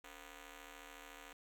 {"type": "ring-modulated tone", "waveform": "5% pulse", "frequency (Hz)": 246.9, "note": "B3", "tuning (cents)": 0, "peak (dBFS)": -38, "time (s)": [0.04, 1.33], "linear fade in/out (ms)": 2, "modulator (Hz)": 210, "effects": []}